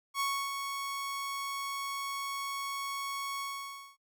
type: tone with ADSR envelope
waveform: sawtooth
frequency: 1108 Hz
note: C#6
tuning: 1 cent flat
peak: -25 dBFS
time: 0.14-3.97 s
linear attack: 61 ms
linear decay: 300 ms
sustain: -6 dB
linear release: 570 ms
effects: noise-tail reverb RT60 0.1 s tail -26 dB re dry